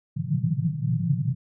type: band-pass noise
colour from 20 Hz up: pink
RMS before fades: -25 dBFS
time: 0.16-1.35 s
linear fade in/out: 10 ms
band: 110 to 180 Hz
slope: 96 dB/octave
effects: none